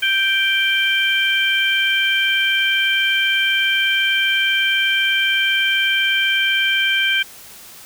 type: harmonic tone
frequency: 784 Hz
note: G5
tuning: in tune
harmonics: 2 / 3 / 4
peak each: -19 / -19 / -19 dBFS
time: 0.02-7.23 s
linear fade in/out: 10 ms
effects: white hiss -40 dBFS RMS until 7.85 s